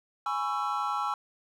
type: chord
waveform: triangle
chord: C# minor seventh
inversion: second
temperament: just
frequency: 831.5 / 997.9 / 1108.7 / 1330.5 Hz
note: G#5 / B5 / C#6 / E6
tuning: +2 / +18 / 0 / +16 cents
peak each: -31 / -35 / -32 / -30 dBFS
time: 0.26-1.14 s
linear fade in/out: 2 ms
effects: none